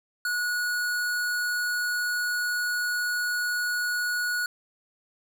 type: tone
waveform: square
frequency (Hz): 1459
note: F#6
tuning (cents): -25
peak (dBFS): -26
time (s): 0.25-4.46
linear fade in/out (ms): 2
effects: none